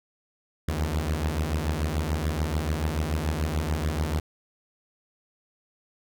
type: beating tone pair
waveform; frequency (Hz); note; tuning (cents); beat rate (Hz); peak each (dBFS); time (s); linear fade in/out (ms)
sawtooth; 73.4 / 80.3; D2 / E2; 0 / -45; 6.9; -24; 0.68-4.2; 5
effects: none